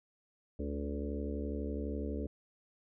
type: harmonic tone with a mistuned harmonic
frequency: 72 Hz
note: D2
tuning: 34 cents flat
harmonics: 1 / 3 / 4 / 5 / 6 / 7 / 8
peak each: -38 / -42 / -41 / -48 / -43 / -47 / -49 dBFS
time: 0.59-2.27 s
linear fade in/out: 5 ms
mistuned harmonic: 7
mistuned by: -33 cents
effects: none